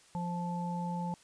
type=harmonic tone; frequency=174.61 Hz; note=F3; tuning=in tune; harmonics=1 / 3 / 5; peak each=-34 / -46 / -38 dBFS; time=0.15-1.14 s; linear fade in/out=0 ms; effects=white hiss -61 dBFS RMS until 1.23 s + resampled to 22050 Hz